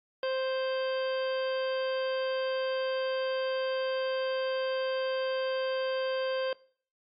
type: harmonic tone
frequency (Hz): 524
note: C5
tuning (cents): +2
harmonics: 1 / 2 / 3 / 4 / 5 / 6 / 7 / 9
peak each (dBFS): -29 / -40 / -40 / -51 / -45 / -43 / -53 / -47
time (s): 0.23-6.53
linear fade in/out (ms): 2
effects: noise-tail reverb RT60 0.5 s tail -23 dB re dry + AAC 64 kbps

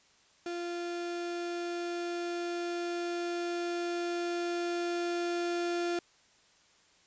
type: tone with level ramp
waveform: 35% pulse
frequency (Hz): 346.7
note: F4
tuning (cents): -13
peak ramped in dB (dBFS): -33 to -28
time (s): 0.46-5.99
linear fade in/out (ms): 2
effects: white hiss -64 dBFS RMS until 7.06 s + resampled to 16000 Hz

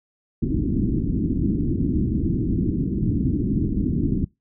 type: low-pass noise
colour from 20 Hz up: white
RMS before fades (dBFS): -22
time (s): 0.42-4.25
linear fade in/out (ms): 5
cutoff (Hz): 320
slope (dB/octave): 48
effects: noise-tail reverb RT60 0.2 s tail -23 dB re dry

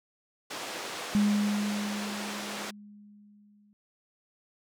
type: band-pass noise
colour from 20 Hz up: pink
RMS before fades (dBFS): -38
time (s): 0.5-2.71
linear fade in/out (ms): 10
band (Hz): 400 to 7400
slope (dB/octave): 12
type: tone with exponential decay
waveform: sine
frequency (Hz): 206.6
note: G#3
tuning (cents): -9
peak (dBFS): -20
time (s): 1.15-3.73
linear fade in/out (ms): 0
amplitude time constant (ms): 560
effects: none

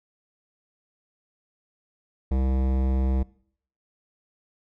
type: tone with hard clipping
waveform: sine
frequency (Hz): 65.41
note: C2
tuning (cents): 0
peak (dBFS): -23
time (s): 2.31-3.23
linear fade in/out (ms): 5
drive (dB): 17
effects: noise-tail reverb RT60 0.6 s tail -22 dB re dry

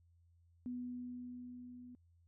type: tone with level ramp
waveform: sine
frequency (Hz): 246.9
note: B3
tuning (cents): 0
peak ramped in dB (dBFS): -39 to -51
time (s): 0.66-1.95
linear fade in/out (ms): 0
effects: added 85 Hz sine -66 dBFS peak until 2.27 s

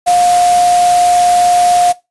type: tone in noise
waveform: sine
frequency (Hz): 710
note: F5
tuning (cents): +28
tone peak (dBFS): -7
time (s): 0.06-1.93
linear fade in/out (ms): 20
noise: white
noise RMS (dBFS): -20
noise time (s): 0.06-1.93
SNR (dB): +10
effects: noise-tail reverb RT60 0.2 s tail -18 dB re dry + resampled to 24000 Hz

